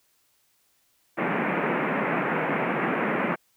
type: band-pass noise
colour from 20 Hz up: pink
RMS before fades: -26 dBFS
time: 1.17-3.36 s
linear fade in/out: 20 ms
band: 160 to 2400 Hz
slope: 48 dB/octave
effects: white hiss -67 dBFS RMS until 3.56 s